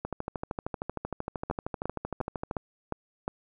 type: two click trains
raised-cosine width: 1 ms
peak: -18 / -16 dBFS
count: 33 / 6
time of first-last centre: 0.05-2.512 / 1.5-3.279 s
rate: 13 / 2.81 Hz
effects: none